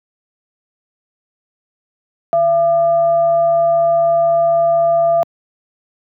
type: tone with frequency modulation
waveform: sine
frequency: 676 Hz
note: E5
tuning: 43 cents sharp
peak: -10 dBFS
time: 2.33-5.23 s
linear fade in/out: 0 ms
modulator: 525 Hz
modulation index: 0.24
effects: high-pass 200 Hz 12 dB/octave